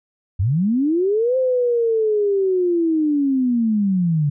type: linear two-way sweep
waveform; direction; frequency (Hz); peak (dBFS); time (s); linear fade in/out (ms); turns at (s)
sine; up then down; 82.41 to 523.3 to 141; -15; 0.39-4.3; 10; 1.37
effects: none